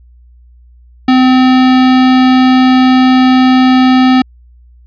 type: tone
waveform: square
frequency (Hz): 257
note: C4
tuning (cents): -31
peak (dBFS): -5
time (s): 1.08-4.22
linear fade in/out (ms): 5
effects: added 60 Hz sine -38 dBFS peak until 4.86 s + resampled to 11025 Hz